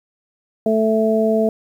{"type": "harmonic tone", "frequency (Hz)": 220, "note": "A3", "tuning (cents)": 0, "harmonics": [1, 2, 3], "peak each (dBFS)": [-18, -18, -18], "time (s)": [0.66, 1.49], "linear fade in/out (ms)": 2, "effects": ["8-bit"]}